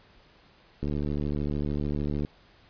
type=click train; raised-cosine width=3 ms; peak=-18 dBFS; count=105; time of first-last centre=0.83-2.249 s; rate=73.3 Hz; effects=pink hiss -58 dBFS RMS until 2.69 s + resampled to 11025 Hz